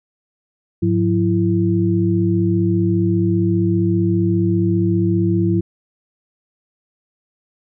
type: tone cluster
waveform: sine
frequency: 104.2 / 179.2 / 334.9 Hz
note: G#2 / F3 / E4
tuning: +6 / +45 / +27 cents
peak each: -18 dBFS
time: 0.82-5.61 s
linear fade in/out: 10 ms
effects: none